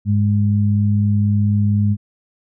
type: tone pair together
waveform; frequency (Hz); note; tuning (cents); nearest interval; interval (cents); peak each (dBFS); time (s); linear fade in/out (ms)
sine; 102.42 / 206.5; G#2 / G#3; -24 / -10; octave; 1214; -14 / -18; 0.05-1.97; 50
effects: none